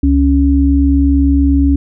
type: tone pair together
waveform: sine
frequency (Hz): 69.3 / 278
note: C#2 / C#4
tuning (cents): 0 / +5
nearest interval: 2 octaves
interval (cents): 2405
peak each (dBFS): -10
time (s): 0.03-1.76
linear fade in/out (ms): 5
effects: none